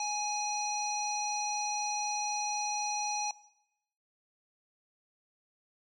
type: tone with low-pass filter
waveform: square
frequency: 834 Hz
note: G#5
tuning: 7 cents sharp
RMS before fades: -34 dBFS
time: 0-3.31 s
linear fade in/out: 2 ms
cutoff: 5500 Hz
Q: 8.8
effects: noise-tail reverb RT60 0.8 s tail -18 dB re dry